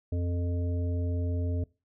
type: harmonic tone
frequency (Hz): 87.4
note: F2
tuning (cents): +2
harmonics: 1 / 3 / 5 / 7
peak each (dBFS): -27 / -37 / -41 / -44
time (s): 0.12-1.64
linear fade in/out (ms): 5
effects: noise-tail reverb RT60 0.3 s tail -23 dB re dry